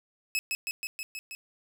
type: tone with echo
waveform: sawtooth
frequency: 2581 Hz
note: E7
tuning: 37 cents flat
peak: -23 dBFS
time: 0.35-0.39 s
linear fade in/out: 0 ms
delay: 160 ms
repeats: 6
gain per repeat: -2 dB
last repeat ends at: 1.35 s
effects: none